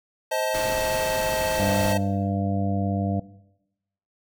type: chord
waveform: square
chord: A diminished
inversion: first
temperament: equal with one note detuned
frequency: 523.3 / 632 / 880 Hz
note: C5 / Eb5 / A5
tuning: 0 / +27 / 0 cents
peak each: -29 / -27 / -29 dBFS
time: 0.31-1.98 s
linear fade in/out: 10 ms
type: noise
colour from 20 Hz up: pink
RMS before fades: -32 dBFS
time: 0.54-1.93 s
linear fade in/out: 5 ms
type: harmonic tone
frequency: 98.6 Hz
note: G2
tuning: 11 cents sharp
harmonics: 1 / 2 / 3 / 5 / 6 / 7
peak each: -26 / -26 / -32 / -36 / -37 / -32 dBFS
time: 1.59-3.2 s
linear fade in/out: 5 ms
effects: noise-tail reverb RT60 0.9 s tail -18 dB re dry